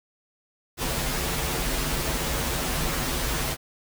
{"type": "noise with comb filter", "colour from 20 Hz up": "pink", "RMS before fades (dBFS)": -27, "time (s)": [0.77, 3.57], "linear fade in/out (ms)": 50, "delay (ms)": 10, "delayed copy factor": -0.9, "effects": []}